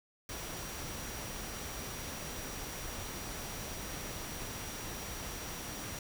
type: tone in noise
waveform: sine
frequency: 5760 Hz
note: F#8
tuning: 47 cents flat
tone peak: -50 dBFS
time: 0.29-5.99 s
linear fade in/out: 2 ms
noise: pink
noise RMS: -42 dBFS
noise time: 0.29-5.99 s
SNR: -11 dB
effects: none